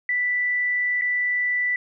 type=tone with dropouts; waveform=sine; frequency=1975.5 Hz; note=B6; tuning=in tune; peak=-20 dBFS; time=0.09-1.76 s; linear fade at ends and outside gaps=2 ms; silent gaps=1.013-1.019 s; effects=none